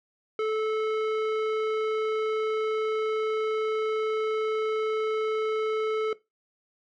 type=tone with low-pass filter; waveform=square; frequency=435.6 Hz; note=A4; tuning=17 cents flat; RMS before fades=-27 dBFS; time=0.39-6.13 s; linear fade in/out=2 ms; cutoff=2200 Hz; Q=0.88; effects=noise-tail reverb RT60 0.2 s tail -18 dB re dry